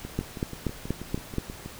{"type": "two click trains", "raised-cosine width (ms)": 3, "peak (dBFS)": [-23, -13], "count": [11, 6], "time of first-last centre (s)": [[0.05, 1.66], [0.19, 1.383]], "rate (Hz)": [6.21, 4.19], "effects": ["pink hiss -44 dBFS RMS until 1.79 s"]}